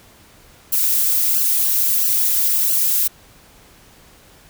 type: noise with flanger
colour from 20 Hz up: violet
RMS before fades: -17 dBFS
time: 0.72-3.08 s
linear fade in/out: 10 ms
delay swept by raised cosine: 0.66 to 6.26 ms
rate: 1.5 Hz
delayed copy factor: +0.85
effects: pink hiss -48 dBFS RMS until 4.49 s